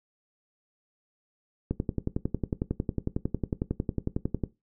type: click train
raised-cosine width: 3 ms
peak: -14 dBFS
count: 31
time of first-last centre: 1.71-4.437 s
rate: 11 Hz
effects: noise-tail reverb RT60 0.2 s tail -17 dB re dry